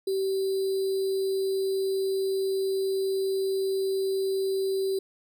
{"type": "tone with sample-and-hold", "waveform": "sine", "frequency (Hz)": 385.4, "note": "G4", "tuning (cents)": -29, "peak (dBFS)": -24, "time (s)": [0.07, 4.99], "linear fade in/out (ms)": 5, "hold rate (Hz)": 4410, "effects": []}